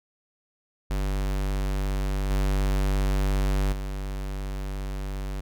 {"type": "tone with level steps", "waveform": "square", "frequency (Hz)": 48.62, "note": "G1", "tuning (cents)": -13, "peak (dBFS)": [-25, -22, -30], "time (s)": [0.9, 5.41], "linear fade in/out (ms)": 10, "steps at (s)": [2.3, 3.72], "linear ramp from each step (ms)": 10, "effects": []}